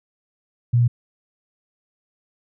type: tone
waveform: sine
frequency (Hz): 120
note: B2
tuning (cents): -49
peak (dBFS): -13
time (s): 0.73-0.88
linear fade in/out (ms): 10
effects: none